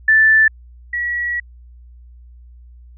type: tone pair in turn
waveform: sine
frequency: 1760 / 1926.2 Hz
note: A6 / B6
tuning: 0 / -44 cents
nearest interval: major second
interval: 156 cents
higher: second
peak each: -8 / -18 dBFS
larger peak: first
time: 0.08-0.48 / 0.93-1.4 s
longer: second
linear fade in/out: 5 ms
effects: added 60 Hz sine -39 dBFS peak until 2.97 s